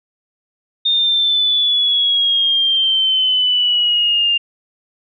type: exponential sweep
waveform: sine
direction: down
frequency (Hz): 3655 to 2794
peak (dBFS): -12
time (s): 0.85-4.38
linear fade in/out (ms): 10
effects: none